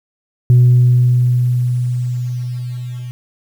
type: tone with level ramp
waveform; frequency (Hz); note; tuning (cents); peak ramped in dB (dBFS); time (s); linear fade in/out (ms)
sine; 123.47; B2; 0; -3 to -24; 0.5-3.11; 0
effects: tanh soft clip ceiling -3 dBFS + 7-bit